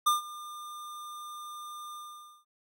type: tone with ADSR envelope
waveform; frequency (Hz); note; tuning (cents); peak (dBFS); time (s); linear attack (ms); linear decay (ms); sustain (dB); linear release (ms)
square; 1202; D6; +40; -21; 0.06-2.45; 11; 140; -20; 510
effects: none